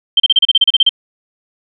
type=tone bursts; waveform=sine; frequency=3136 Hz; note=G7; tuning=in tune; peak=-5 dBFS; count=12; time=0.17-0.893 s; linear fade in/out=5 ms; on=30 ms; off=33 ms; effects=none